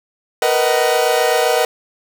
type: chord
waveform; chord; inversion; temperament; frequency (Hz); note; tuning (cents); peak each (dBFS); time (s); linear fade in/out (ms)
40% pulse; B major seventh; third; equal with one note detuned; 466.2 / 493.9 / 622.3 / 753.4; A#4 / B4 / D#5 / F#5; 0 / 0 / 0 / +31; -18; 0.42-1.65; 2
effects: none